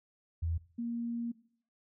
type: tone pair in turn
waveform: sine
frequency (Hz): 83 / 234.8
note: E2 / A#3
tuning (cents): +12 / +13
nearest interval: octave + tritone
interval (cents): 1801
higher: second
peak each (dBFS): -30 / -33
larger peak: first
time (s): 0.42-0.58 / 0.78-1.32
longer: second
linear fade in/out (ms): 10
effects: noise-tail reverb RT60 0.6 s tail -19 dB re dry